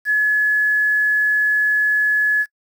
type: tone with quantisation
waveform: sine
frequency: 1703 Hz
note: G#6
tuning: 43 cents sharp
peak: -13 dBFS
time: 0.05-2.46 s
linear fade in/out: 50 ms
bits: 7
effects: noise-tail reverb RT60 0.1 s tail -25 dB re dry